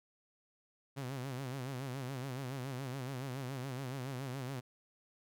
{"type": "tone with vibrato", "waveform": "sawtooth", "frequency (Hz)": 131.3, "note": "C3", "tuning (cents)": 6, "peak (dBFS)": -35, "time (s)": [0.96, 4.61], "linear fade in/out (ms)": 20, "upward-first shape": "sine", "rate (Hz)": 7.1, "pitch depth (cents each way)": 110, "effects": []}